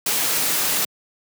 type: noise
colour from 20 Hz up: white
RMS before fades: -21 dBFS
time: 0.06-0.85 s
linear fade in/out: 5 ms
effects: high-pass 150 Hz 12 dB/octave